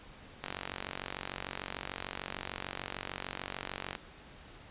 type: click train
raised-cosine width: 0.3 ms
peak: -20 dBFS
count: 165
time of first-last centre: 0.44-3.952 s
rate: 46.7 Hz
effects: pink hiss -53 dBFS RMS until 4.7 s + resampled to 8000 Hz